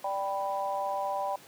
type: chord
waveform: sine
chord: G major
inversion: second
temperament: equal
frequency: 587.3 / 784 / 987.8 Hz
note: D5 / G5 / B5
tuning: 0 / 0 / 0 cents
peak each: -34 / -32 / -34 dBFS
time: 0.04-1.36 s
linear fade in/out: 5 ms
effects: pink hiss -52 dBFS RMS until 1.47 s + high-pass 200 Hz 12 dB/octave